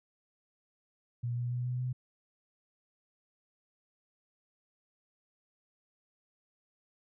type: tone with pitch steps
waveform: sine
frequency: 120 / 121.53 / 123.09 / 124.66 / 126.26 Hz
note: B2 / B2 / B2 / B2 / B2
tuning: -49 / -27 / -5 / +17 / +39 cents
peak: -31 dBFS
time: 1.23-1.93 s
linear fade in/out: 10 ms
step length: 140 ms
effects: none